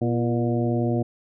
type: harmonic tone with a mistuned harmonic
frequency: 119.6 Hz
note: A#2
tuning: 45 cents sharp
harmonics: 1 / 2 / 3 / 4 / 5 / 6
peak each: -24 / -25 / -27 / -32 / -32 / -34 dBFS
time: 0.01-1.03 s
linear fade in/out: 10 ms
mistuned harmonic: 3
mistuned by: -55 cents
effects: none